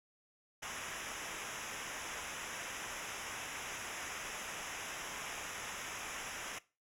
pink noise with comb filter, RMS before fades -43 dBFS, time 0.62-6.59 s, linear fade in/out 10 ms, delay 0.23 ms, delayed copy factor -0.85, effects noise-tail reverb RT60 0.3 s tail -19 dB re dry + low-pass 10000 Hz 12 dB/octave

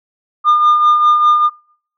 sine tone with tremolo, 1210 Hz, D#6, 49 cents flat, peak -3 dBFS, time 0.44-1.5 s, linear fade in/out 50 ms, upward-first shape triangle, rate 5 Hz, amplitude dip 60%, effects noise-tail reverb RT60 0.6 s tail -25 dB re dry + tanh soft clip ceiling -5 dBFS

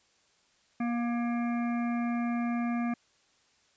harmonic tone with a mistuned harmonic, 237.8 Hz, A#3, 35 cents sharp, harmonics 1 / 3 / 5 / 7 / 9 / 10, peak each -28 / -38 / -42 / -45 / -47 / -48 dBFS, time 0.8-2.94 s, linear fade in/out 5 ms, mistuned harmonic 3, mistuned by -16 cents, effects white hiss -67 dBFS RMS until 3.76 s + resampled to 16000 Hz

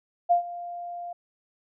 sine tone with ADSR envelope, 698.5 Hz, F5, in tune, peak -15 dBFS, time 0.29-1.13 s, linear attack 23 ms, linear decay 110 ms, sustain -18 dB, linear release 6 ms, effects none

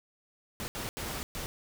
pink noise bursts at uneven times, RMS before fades -37 dBFS, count 4, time 0.6-0.68 / 0.75-0.89 / 0.97-1.23 / 1.35-1.46 s, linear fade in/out 0 ms, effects none

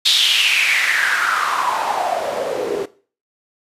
white noise with band-pass filter sweep, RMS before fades -18 dBFS, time 0.05-2.86 s, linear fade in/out 10 ms, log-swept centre 3800 to 380 Hz, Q 5.7, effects noise-tail reverb RT60 0.4 s tail -18 dB re dry + resampled to 32000 Hz

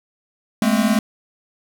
square tone cluster, 208.1 / 225 / 260 Hz, G#3 / A3 / C4, +4 / +39 / -11 cents, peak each -19 / -19 / -24 dBFS, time 0.62-0.99 s, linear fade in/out 2 ms, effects none

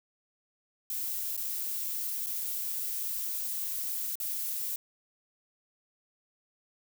violet noise with dropouts, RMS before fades -34 dBFS, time 0.9-4.76 s, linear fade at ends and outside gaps 2 ms, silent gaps 1.367-1.375 / 2.263-2.268 / 4.155-4.2 s, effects none

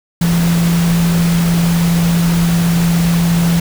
sine tone in noise, 169.8 Hz, F3, 48 cents flat, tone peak -10 dBFS, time 0.21-3.6 s, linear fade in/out 5 ms, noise pink, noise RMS -22 dBFS, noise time 0.21-3.6 s, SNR +9 dB, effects none

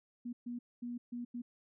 sine tone bursts at uneven times, 241.2 Hz, B3, 41 cents flat, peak -38 dBFS, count 5, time 0.25-0.33 / 0.46-0.59 / 0.82-0.98 / 1.12-1.25 / 1.34-1.42 s, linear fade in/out 10 ms, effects none

